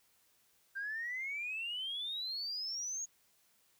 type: exponential sweep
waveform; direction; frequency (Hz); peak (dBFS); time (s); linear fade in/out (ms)
sine; up; 1568 to 6710; -36; 0.75-3.06; 20
effects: tanh soft clip ceiling -32 dBFS + white hiss -71 dBFS RMS until 3.79 s